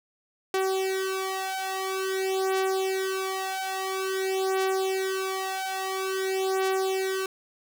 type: beating tone pair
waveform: sawtooth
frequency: 381 / 381.49 Hz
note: G4 / G4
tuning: -49 / -47 cents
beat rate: 0.49 Hz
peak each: -25 dBFS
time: 0.54-7.26 s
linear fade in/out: 2 ms
effects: none